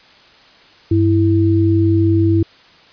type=tone pair together; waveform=sine; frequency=97.99 / 329.6 Hz; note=G2 / E4; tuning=0 / 0 cents; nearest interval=octave + major sixth; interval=2100 cents; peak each=-13 dBFS; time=0.91-2.43 s; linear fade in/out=5 ms; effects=white hiss -46 dBFS RMS until 2.92 s + resampled to 11025 Hz